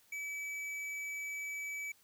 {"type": "tone with tanh clipping", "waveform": "sine", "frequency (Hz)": 2294, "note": "D7", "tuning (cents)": -41, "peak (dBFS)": -40, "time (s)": [0.12, 1.92], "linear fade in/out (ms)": 5, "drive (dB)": 12, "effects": ["white hiss -67 dBFS RMS until 2.03 s"]}